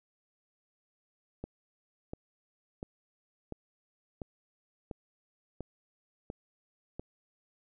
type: click train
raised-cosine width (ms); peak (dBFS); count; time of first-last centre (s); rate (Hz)
2; -25; 9; 1.44-6.996; 1.44
effects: none